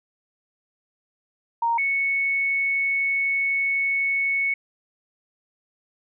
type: tone pair in turn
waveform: sine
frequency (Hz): 930 / 2212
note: A#5 / C#7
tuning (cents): -4 / -4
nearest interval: octave + minor third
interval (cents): 1500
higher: second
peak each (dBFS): -19 / -20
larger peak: first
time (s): 1.62-1.78 / 1.78-4.54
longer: second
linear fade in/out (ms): 5
effects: none